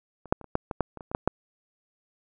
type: clicks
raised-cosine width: 1 ms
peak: -30 / -6 / -28 / -30 / -9 / -17 / -9 / -26 / -26 / -23 / -9 / -7 dBFS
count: 12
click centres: 0.257 / 0.325 / 0.413 / 0.443 / 0.554 / 0.712 / 0.807 / 0.973 / 1.008 / 1.115 / 1.149 / 1.276 s
effects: none